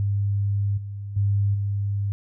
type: tone with level steps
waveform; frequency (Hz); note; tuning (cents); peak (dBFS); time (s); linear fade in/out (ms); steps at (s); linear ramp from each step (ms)
sine; 100.6; G2; +45; -20 / -30 / -18 / -22; 0-2.12; 0; 0.77 / 1.16 / 1.54; 10
effects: none